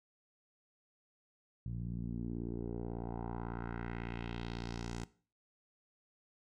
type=tone with low-pass filter sweep; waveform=10% pulse; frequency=58.1 Hz; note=A#1; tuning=5 cents flat; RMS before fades=-41 dBFS; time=1.66-5.04 s; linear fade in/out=0 ms; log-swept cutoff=130 to 7600 Hz; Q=2; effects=noise-tail reverb RT60 0.4 s tail -18 dB re dry